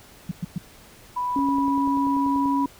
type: tone bursts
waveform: sine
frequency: 174.61 Hz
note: F3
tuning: in tune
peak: -23 dBFS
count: 3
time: 0.29-0.582 s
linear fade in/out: 5 ms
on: 24 ms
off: 110 ms
type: tone with pitch glide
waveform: sine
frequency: 987.8 to 980.4 Hz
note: B5 to B5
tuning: 0 to -13 cents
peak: -23 dBFS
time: 1.16-2.66 s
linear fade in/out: 10 ms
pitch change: -13 cents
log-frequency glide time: 1.33-1.43 s
type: tone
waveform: sine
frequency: 277.2 Hz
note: C#4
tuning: in tune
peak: -21 dBFS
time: 1.36-2.66 s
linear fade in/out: 2 ms
type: click train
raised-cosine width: 2 ms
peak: -25 dBFS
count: 12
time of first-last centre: 1.39-2.458 s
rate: 10.3 Hz
effects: pink hiss -49 dBFS RMS until 2.79 s